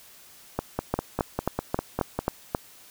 two click trains, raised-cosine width 1 ms, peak -9 / -11 dBFS, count 7 / 9, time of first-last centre 0.94-2.549 / 0.59-2.19 s, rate 3.73 / 5 Hz, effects white hiss -51 dBFS RMS until 2.9 s

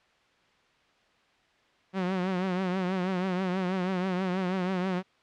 sawtooth tone with vibrato, 185 Hz, F#3, in tune, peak -23 dBFS, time 1.93-5.03 s, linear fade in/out 50 ms, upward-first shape triangle, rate 6.2 Hz, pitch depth 85 cents each way, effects white hiss -64 dBFS RMS until 5.22 s + low-pass 3000 Hz 12 dB/octave

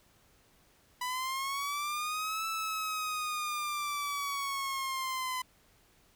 sawtooth linear two-way sweep, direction up then down, 987.8 to 1318.5 to 1012 Hz, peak -29 dBFS, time 1.01-5.42 s, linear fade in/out 5 ms, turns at 2.47 s, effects pink hiss -65 dBFS RMS until 6.15 s

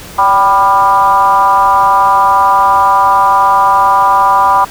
sine tone with frequency modulation, 987.8 Hz, B5, in tune, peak -5 dBFS, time 0.18-4.65 s, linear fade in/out 10 ms, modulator 207 Hz, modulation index 1.1, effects pink hiss -30 dBFS RMS until 4.7 s

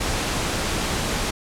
pink noise, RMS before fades -24 dBFS, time 0-1.31 s, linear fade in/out 10 ms, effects low-pass 9000 Hz 12 dB/octave

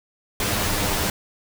pink noise with comb filter, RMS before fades -23 dBFS, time 0.4-1.1 s, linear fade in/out 2 ms, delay 9.9 ms, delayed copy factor +0.6, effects none

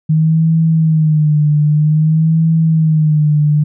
sine tone with vibrato, 155.56 Hz, D#3, in tune, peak -8 dBFS, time 0.09-3.64 s, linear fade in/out 10 ms, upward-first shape sine, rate 0.52 Hz, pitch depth 73 cents each way, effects none

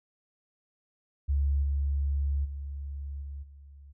sine tone with level steps, 70.3 Hz, C#2, 25 cents sharp, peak -23 / -25 / -34 / -36 / -47 dBFS, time 1.28-3.93 s, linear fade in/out 20 ms, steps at 1.62 / 2.44 / 3.21 / 3.42 s, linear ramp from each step 20 ms, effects none

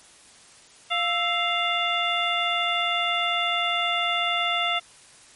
harmonic tone with a mistuned harmonic, 698.5 Hz, F5, in tune, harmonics 1 / 2 / 3 / 4 / 5, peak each -28 / -28 / -28 / -28 / -28 dBFS, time 0.9-4.8 s, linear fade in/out 20 ms, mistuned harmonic 2, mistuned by -91 cents, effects white hiss -51 dBFS RMS until 5.35 s + MP3 48 kbps

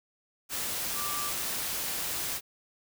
sine tone in noise, 1174.7 Hz, D6, in tune, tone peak -36 dBFS, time 0.94-1.33 s, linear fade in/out 50 ms, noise white, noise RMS -33 dBFS, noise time 0.49-2.41 s, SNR -6 dB, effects none

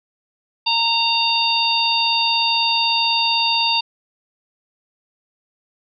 harmonic tone with a mistuned harmonic, 924 Hz, A#5, 16 cents flat, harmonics 1 / 3 / 4 / 5, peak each -21 / -21 / -21 / -21 dBFS, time 0.66-3.81 s, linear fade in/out 10 ms, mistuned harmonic 4, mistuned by -18 cents, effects none

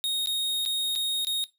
45% pulse tone with dropouts, 3729 Hz, A#7, in tune, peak -25 dBFS, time 0.04-1.44 s, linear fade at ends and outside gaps 0 ms, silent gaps 0.259-0.272 / 0.652-0.66 / 0.953-0.959 / 1.248-1.27 s, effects noise-tail reverb RT60 0.2 s tail -19 dB re dry

